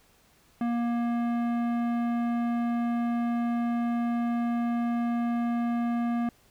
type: tone with tanh clipping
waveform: sine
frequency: 236.5 Hz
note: A#3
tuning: 25 cents sharp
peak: -27 dBFS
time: 0.61-6.29 s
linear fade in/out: 2 ms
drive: 15 dB
effects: pink hiss -62 dBFS RMS until 6.5 s